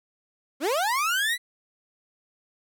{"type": "linear sweep", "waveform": "30% pulse", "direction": "up", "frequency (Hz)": [246.9, 2010], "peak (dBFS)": -20, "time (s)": [0.6, 1.38], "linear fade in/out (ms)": 50, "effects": []}